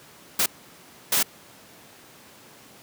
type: noise bursts at uneven times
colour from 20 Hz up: white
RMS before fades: -21 dBFS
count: 2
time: 0.39-0.46 / 1.12-1.23 s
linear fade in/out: 5 ms
effects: pink hiss -49 dBFS RMS until 2.82 s + high-pass 150 Hz 12 dB/octave